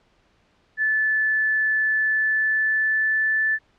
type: tone with pitch glide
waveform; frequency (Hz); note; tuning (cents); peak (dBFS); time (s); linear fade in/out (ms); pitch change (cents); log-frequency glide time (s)
sine; 1742 to 1753.1; A6 to A6; -18 to -7; -18; 0.77-3.59; 50; +11; 1.9-3.45
effects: pink hiss -62 dBFS RMS until 3.78 s + low-pass 4000 Hz 12 dB/octave